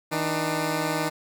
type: tone pair together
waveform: 10% pulse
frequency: 159.15 / 299.4 Hz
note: D#3 / D4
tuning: +39 / +33 cents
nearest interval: major seventh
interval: 1094 cents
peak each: -19 dBFS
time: 0.11-1.1 s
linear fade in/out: 20 ms
effects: none